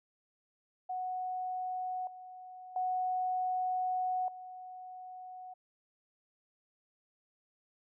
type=tone with level steps; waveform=sine; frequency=738 Hz; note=F#5; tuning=5 cents flat; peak=-34 / -46 / -30 / -44 dBFS; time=0.89-5.54 s; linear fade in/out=10 ms; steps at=2.07 / 2.76 / 4.28 s; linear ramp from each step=2 ms; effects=none